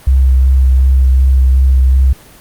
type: tone with vibrato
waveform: sine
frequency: 65.41 Hz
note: C2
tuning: in tune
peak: -5 dBFS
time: 0.07-2.13 s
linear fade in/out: 5 ms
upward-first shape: sine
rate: 2.7 Hz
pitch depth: 18 cents each way
effects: pink hiss -39 dBFS RMS until 2.4 s + Opus 24 kbps